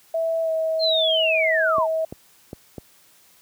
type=tone with pitch glide; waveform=sine; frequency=655 to 641.9 Hz; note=E5 to E5; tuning=-11 to -46 cents; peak=-20 dBFS; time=0.14-2.05 s; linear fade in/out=5 ms; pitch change=-35 cents; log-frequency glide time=0.42-0.51 s
type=linear sweep; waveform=sine; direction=down; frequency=4249 to 801 Hz; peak=-19 dBFS; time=0.79-1.88 s; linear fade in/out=50 ms
type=clicks; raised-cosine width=2 ms; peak=-19 dBFS; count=4; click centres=1.783 / 2.125 / 2.531 / 2.782 s
effects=white hiss -55 dBFS RMS until 3.41 s + high-pass 60 Hz 12 dB/octave